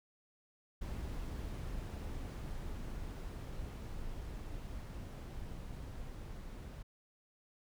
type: noise with level ramp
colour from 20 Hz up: brown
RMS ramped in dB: -41 to -46 dBFS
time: 0.81-6.83 s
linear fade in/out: 10 ms
effects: none